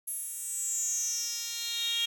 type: tone with high-pass filter sweep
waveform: 10% pulse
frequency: 465.6 Hz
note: A#4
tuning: 2 cents flat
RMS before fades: -33 dBFS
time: 0.07-2.06 s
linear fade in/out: 10 ms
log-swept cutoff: 11000 to 3300 Hz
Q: 8.3
effects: none